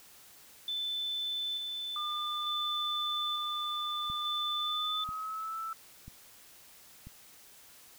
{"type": "tone with tremolo", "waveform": "sine", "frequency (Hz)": 3519, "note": "A7", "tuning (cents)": 0, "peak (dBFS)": -32, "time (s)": [0.68, 5.04], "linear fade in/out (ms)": 2, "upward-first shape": "square", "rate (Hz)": 0.56, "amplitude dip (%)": 30}
{"type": "tone with pitch glide", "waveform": "sine", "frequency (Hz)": [1206, 1322.8], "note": ["D6", "E6"], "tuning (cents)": [46, 6], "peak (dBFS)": -35, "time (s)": [1.96, 5.73], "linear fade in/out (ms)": 2, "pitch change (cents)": 160, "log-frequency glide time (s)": [4.57, 5.59]}
{"type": "click train", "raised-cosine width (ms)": 5, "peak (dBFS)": -34, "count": 4, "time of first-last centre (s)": [4.1, 7.07], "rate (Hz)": 1.01}
{"effects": ["white hiss -56 dBFS RMS until 7.98 s"]}